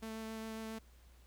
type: tone with vibrato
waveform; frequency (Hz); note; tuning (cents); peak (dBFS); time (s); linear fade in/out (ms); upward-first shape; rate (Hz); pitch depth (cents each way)
sawtooth; 221.6; A3; +13; -38; 0.02-0.79; 10; sine; 7.3; 9
effects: added 60 Hz sine -59 dBFS peak until 1.26 s + pink hiss -68 dBFS RMS until 1.26 s